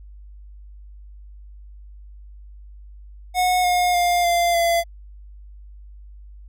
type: tone with pitch steps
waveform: square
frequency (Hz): 729 / 716.5 / 704.2 / 692.1 / 680.2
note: F#5 / F5 / F5 / F5 / F5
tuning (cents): -26 / +44 / +14 / -16 / -46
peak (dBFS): -17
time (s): 3.34-4.84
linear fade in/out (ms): 50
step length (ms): 300
effects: added 50 Hz sine -39 dBFS peak until 6.48 s